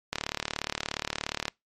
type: click train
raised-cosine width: 0.2 ms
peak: -11 dBFS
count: 51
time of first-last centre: 0.13-1.481 s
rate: 37 Hz
effects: noise-tail reverb RT60 0.2 s tail -25 dB re dry + MP3 64 kbps